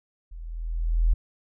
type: tone with level ramp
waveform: sine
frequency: 41.2 Hz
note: E1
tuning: in tune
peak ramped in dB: -37 to -15 dBFS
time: 0.31-1.14 s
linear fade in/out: 10 ms
effects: none